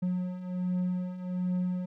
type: beating tone pair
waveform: triangle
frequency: 180.3 / 181.6 Hz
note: F#3 / F#3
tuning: -45 / -32 cents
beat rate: 1.3 Hz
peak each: -33 / -28 dBFS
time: 0.02-1.86 s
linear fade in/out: 10 ms
effects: none